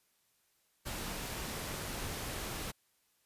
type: noise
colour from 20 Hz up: pink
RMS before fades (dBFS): -40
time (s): 0.85-2.72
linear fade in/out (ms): 20
effects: white hiss -74 dBFS RMS until 3.25 s + resampled to 32000 Hz